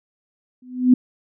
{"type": "tone with exponential growth", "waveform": "sine", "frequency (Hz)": 251.5, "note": "B3", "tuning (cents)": 32, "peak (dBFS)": -6, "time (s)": [0.62, 0.94], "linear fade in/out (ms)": 5, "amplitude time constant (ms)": 69, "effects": []}